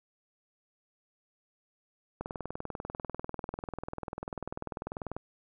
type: click train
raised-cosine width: 1 ms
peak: -22 dBFS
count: 61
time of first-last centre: 2.21-5.166 s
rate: 20.3 Hz
effects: none